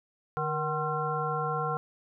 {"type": "harmonic tone with a mistuned harmonic", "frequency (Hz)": 151.3, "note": "D#3", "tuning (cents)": -48, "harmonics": [1, 3, 5, 7, 9], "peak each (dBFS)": [-34, -34, -34, -34, -34], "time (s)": [0.37, 1.77], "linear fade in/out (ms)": 0, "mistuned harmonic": 3, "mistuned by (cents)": 67, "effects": []}